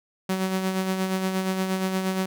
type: tone with tremolo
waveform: sawtooth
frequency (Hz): 188.6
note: F#3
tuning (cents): +33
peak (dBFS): -18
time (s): 0.29-2.26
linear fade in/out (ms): 5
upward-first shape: sine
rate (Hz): 8.5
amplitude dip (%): 45
effects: none